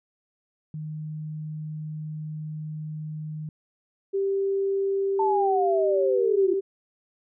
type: tone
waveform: sine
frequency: 154.2 Hz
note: D#3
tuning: 15 cents flat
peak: -31 dBFS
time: 0.74-3.49 s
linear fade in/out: 2 ms
type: tone with pitch glide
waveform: sine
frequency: 392 to 389.5 Hz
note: G4 to G4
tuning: 0 to -11 cents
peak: -22 dBFS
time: 4.13-6.61 s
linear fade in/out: 20 ms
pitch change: -11 cents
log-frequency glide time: 5.51-5.72 s
type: linear sweep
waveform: sine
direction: down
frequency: 895 to 339.9 Hz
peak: -22 dBFS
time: 5.19-6.54 s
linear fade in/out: 5 ms
effects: none